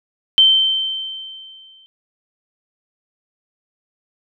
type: tone with exponential decay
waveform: sine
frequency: 3107 Hz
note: G7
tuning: 16 cents flat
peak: -6 dBFS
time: 0.38-1.86 s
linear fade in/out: 0 ms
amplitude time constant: 320 ms
effects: none